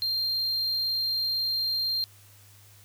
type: tone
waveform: triangle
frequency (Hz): 4186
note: C8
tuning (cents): 0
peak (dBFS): -24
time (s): 0.02-2.04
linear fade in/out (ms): 0
effects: added 101 Hz sine -54 dBFS peak until 2.84 s + white hiss -56 dBFS RMS until 2.84 s